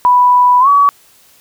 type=tone with pitch glide; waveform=sine; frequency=987.8 to 1134.7 Hz; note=B5 to C#6; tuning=0 to +40 cents; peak=-5 dBFS; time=0.05-0.89 s; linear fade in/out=0 ms; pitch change=+240 cents; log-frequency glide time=0.6-0.68 s; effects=white hiss -47 dBFS RMS until 1.4 s